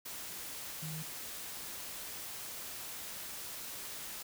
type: tone in noise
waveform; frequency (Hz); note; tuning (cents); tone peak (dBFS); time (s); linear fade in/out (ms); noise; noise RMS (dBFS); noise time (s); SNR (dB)
sine; 156.9; D#3; +15; -40; 0.82-1.03; 10; white; -44; 0.05-4.23; +1
effects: none